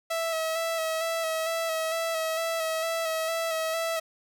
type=tone with vibrato; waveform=sawtooth; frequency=651 Hz; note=E5; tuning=22 cents flat; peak=-23 dBFS; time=0.1-4 s; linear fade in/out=10 ms; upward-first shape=square; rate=2.2 Hz; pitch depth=22 cents each way; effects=none